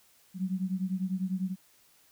sine beating tone pair, 183.8 / 193.8 Hz, F#3 / G3, -11 / -20 cents, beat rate 10 Hz, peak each -31 / -33 dBFS, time 0.34-1.56 s, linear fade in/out 50 ms, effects white hiss -63 dBFS RMS until 2.11 s

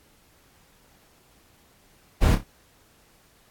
brown noise with echo, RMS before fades -17 dBFS, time 2.21-2.36 s, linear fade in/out 20 ms, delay 29 ms, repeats 3, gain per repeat -9 dB, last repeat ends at 2.447 s, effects pink hiss -59 dBFS RMS until 3.5 s + AAC 64 kbps

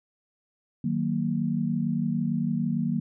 sine chord, D# minor, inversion none, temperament just, 155.56 / 186.68 / 233.3 Hz, D#3 / F#3 / A#3, 0 / +16 / +2 cents, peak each -29 / -29 / -27 dBFS, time 0.84-3 s, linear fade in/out 5 ms, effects none

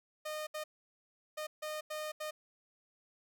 sawtooth tone bursts at uneven times, 613 Hz, D#5, 26 cents flat, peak -34 dBFS, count 6, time 0.25-0.47 / 0.54-0.64 / 1.37-1.47 / 1.62-1.81 / 1.9-2.12 / 2.2-2.31 s, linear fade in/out 10 ms, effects none

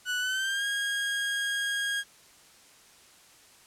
30% pulse tone with pitch glide, 1480 to 1632.7 Hz, F#6 to G#6, 0 to -30 cents, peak -25 dBFS, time 0.05-2.04 s, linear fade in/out 50 ms, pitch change +170 cents, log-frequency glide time 0.19-0.65 s, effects white hiss -56 dBFS RMS until 3.66 s + low-pass 10000 Hz 12 dB/octave

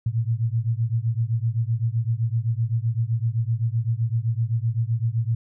sine beating tone pair, 111.4 / 119.2 Hz, A2 / A#2, +22 / +39 cents, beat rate 7.8 Hz, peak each -23 / -24 dBFS, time 0.06-5.35 s, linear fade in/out 5 ms, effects none

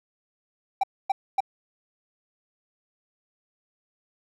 triangle tone bursts, 780 Hz, G5, 9 cents flat, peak -17 dBFS, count 3, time 0.81-1.405 s, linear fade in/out 5 ms, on 25 ms, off 260 ms, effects none

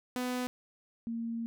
sawtooth / sine tone pair in turn, 249.9 / 230.4 Hz, B3 / A#3, +21 / -20 cents, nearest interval minor second, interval 141 cents, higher first, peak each -28 / -33 dBFS, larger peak first, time 0.16-0.47 / 1.07-1.46 s, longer second, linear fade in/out 0 ms, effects none

